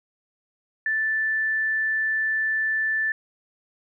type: tone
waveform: sine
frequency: 1760 Hz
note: A6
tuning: in tune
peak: -21 dBFS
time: 0.86-3.12 s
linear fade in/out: 2 ms
effects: none